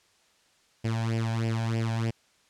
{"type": "tone with flanger", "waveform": "sawtooth", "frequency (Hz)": 113.5, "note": "A#2", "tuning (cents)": -46, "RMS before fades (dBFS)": -28, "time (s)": [0.84, 2.11], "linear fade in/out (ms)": 10, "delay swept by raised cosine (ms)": [0.38, 1.27], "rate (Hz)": 3.2, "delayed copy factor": 0.75, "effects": ["white hiss -64 dBFS RMS until 2.49 s", "low-pass 7000 Hz 12 dB/octave"]}